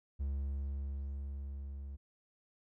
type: tone with level ramp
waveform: triangle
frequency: 69.3 Hz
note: C#2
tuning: in tune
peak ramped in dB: -31 to -40 dBFS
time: 0.19-1.97 s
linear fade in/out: 20 ms
effects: none